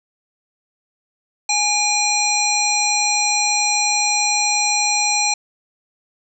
harmonic tone with a mistuned harmonic, 830.6 Hz, G#5, in tune, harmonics 1 / 3 / 5 / 7 / 9, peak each -22 / -22 / -22 / -22 / -22 dBFS, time 1.49-5.34 s, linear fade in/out 5 ms, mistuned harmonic 3, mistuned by -52 cents, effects none

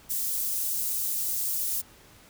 white high-pass noise, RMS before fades -29 dBFS, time 0.09-1.82 s, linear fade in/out 20 ms, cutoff 8200 Hz, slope 12 dB/octave, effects pink hiss -54 dBFS RMS until 2.29 s

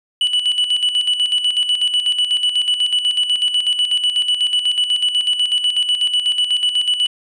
triangle tone with tremolo, 2960 Hz, F#7, in tune, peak -11 dBFS, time 0.21-7.07 s, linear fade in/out 2 ms, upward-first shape square, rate 8.1 Hz, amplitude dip 60%, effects resampled to 22050 Hz

